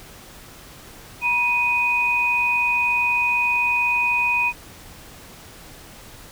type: tone pair together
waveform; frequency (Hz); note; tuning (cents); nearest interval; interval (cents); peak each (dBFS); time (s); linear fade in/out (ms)
sine; 960.2 / 2489; B5 / D#7; -49 / 0; octave + major third; 1649; -24 / -18; 1.21-4.53; 50
effects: pink hiss -43 dBFS RMS until 6.31 s